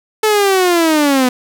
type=linear sweep; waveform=sawtooth; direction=down; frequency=437.6 to 246.9 Hz; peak=-6 dBFS; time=0.23-1.29 s; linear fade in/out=5 ms; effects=none